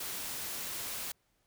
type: noise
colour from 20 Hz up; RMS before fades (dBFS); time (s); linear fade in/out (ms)
white; -39; 0-1.12; 5
effects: pink hiss -75 dBFS RMS until 1.46 s